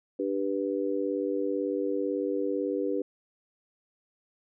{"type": "chord", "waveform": "sine", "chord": "G major", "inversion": "second", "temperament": "just", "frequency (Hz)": [294, 392, 490], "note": ["D4", "G4", "B4"], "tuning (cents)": [2, 0, -14], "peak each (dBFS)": -31, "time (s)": [0.19, 3.02], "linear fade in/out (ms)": 5, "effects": []}